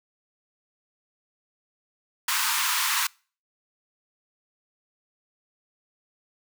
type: high-pass noise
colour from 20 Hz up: pink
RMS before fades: -25 dBFS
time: 2.28-3.07 s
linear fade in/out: 5 ms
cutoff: 910 Hz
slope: 96 dB/octave
effects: noise-tail reverb RT60 0.4 s tail -26 dB re dry